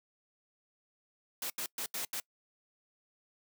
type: noise bursts at uneven times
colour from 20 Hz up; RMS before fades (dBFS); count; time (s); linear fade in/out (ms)
white; -37; 5; 1.42-1.5 / 1.58-1.66 / 1.78-1.86 / 1.94-2.05 / 2.13-2.2; 2
effects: noise-tail reverb RT60 0.1 s tail -24 dB re dry + high-pass 200 Hz 12 dB/octave